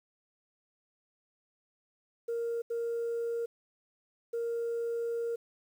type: tone bursts at uneven times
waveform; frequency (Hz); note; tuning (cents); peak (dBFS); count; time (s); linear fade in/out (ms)
sine; 466.2; A#4; 0; -29; 3; 2.28-2.62 / 2.7-3.46 / 4.33-5.36; 10
effects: tanh soft clip ceiling -28 dBFS + 10-bit